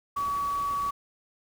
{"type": "tone in noise", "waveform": "sine", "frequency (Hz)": 1135, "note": "C#6", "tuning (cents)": 41, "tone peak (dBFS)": -26, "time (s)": [0.16, 0.91], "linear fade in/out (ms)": 10, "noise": "pink", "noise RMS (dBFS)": -44, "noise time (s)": [0.16, 0.91], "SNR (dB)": 15, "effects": []}